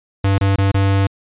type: tone with dropouts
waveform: square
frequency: 98 Hz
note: G2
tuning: in tune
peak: -13 dBFS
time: 0.24-1.07 s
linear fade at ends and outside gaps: 5 ms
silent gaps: 0.382-0.41 / 0.56-0.583 / 0.716-0.743 s
effects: resampled to 8000 Hz